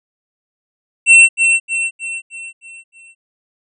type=tone with echo; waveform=square; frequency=2703 Hz; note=E7; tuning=43 cents sharp; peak=-4 dBFS; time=1.06-1.29 s; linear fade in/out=50 ms; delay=310 ms; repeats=6; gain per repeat=-6 dB; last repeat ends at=3.15 s; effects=resampled to 24000 Hz